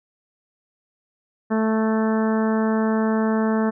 harmonic tone, 220 Hz, A3, in tune, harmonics 1 / 2 / 3 / 4 / 5 / 6 / 7 / 8, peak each -19 / -25 / -29 / -31 / -33 / -35 / -36 / -37 dBFS, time 1.5-3.71 s, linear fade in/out 20 ms, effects none

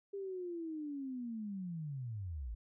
sine linear sweep, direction down, 402.3 to 50 Hz, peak -39 dBFS, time 0.13-2.55 s, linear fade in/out 10 ms, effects none

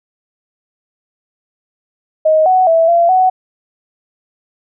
sine tone with pitch steps, 627 / 744 / 657 / 683 / 745 Hz, D#5 / F#5 / E5 / F5 / F#5, +13 / +9 / -6 / -39 / +12 cents, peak -7 dBFS, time 2.25-3.3 s, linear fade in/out 10 ms, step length 210 ms, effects none

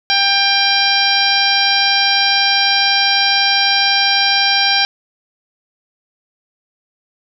harmonic tone, 794 Hz, G5, 22 cents sharp, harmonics 1 / 2 / 3 / 4 / 5 / 6 / 7, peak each -19 / -19 / -19 / -19 / -19 / -19 / -19 dBFS, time 0.1-4.85 s, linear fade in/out 0 ms, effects none

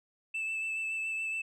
sine tone with vibrato, 2637 Hz, E7, in tune, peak -29 dBFS, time 0.34-1.42 s, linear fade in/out 10 ms, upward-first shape sine, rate 7.1 Hz, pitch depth 15 cents each way, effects tanh soft clip ceiling -31 dBFS

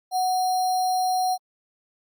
sine tone with sample-and-hold, 740 Hz, F#5, in tune, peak -20 dBFS, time 0.11-1.38 s, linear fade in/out 50 ms, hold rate 4900 Hz, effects Opus 48 kbps

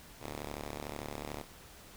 5% pulse ring-modulated tone, 73.42 Hz, D2, in tune, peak -26 dBFS, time 0.2-1.45 s, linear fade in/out 50 ms, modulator 168 Hz, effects pink hiss -54 dBFS RMS until 1.96 s

